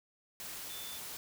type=tone in noise; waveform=sine; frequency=3520 Hz; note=A7; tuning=in tune; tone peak=-47 dBFS; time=0.7-0.98 s; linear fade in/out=0 ms; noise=white; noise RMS=-44 dBFS; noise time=0.4-1.17 s; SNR=-6 dB; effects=none